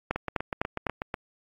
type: two click trains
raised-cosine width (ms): 0.5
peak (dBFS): -15 / -11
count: 9 / 4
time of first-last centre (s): 0.16-1.142 / 0.11-0.868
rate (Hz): 8.15 / 3.96
effects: AAC 64 kbps